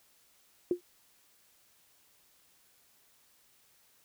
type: tone with exponential decay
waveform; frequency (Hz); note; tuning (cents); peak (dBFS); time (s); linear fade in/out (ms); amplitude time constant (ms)
sine; 354.2; F4; +24; -21; 0.71-0.81; 2; 20
effects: white hiss -66 dBFS RMS until 4.04 s